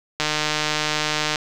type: click train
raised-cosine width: 0.2 ms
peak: -4 dBFS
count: 177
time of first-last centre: 0.2-1.358 s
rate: 152 Hz
effects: none